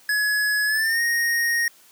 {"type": "tone with pitch glide", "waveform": "square", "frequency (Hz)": [1690, 1864.4], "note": ["G#6", "A#6"], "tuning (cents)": [30, 0], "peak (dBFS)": -20, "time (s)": [0.09, 1.68], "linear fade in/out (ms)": 2, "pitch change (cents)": 170, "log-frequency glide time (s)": [0.66, 1.01], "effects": ["white hiss -53 dBFS RMS until 1.91 s", "high-pass 150 Hz 12 dB/octave"]}